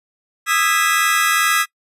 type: chord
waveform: sawtooth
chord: E major seventh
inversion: third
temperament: just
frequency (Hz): 1236.1 / 1318.5 / 1648.1 / 1977.8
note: D#6 / E6 / G#6 / B6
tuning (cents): -12 / 0 / -14 / +2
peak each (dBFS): -16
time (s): 0.46-1.66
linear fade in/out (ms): 50
effects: noise-tail reverb RT60 0.1 s tail -23 dB re dry + resampled to 32000 Hz